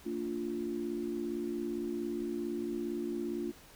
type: tone cluster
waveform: sine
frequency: 226.7 / 291.2 / 348.7 Hz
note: A#3 / D4 / F4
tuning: -48 / -15 / -3 cents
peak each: -39 / -39 / -36 dBFS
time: 0.05-3.52 s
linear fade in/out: 20 ms
effects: pink hiss -56 dBFS RMS until 3.75 s